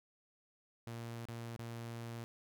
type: tone with dropouts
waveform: sawtooth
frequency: 116.54 Hz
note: A#2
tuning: in tune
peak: -39 dBFS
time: 0.87-2.24 s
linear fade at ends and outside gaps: 0 ms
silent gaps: 1.254-1.286 / 1.564-1.591 s
effects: none